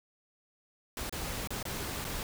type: noise with dropouts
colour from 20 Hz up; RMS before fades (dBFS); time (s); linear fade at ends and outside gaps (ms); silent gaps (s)
pink; -37; 0.97-2.23; 1; 1.095-1.125 / 1.474-1.505 / 1.628-1.653 / 2.044-2.05
effects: none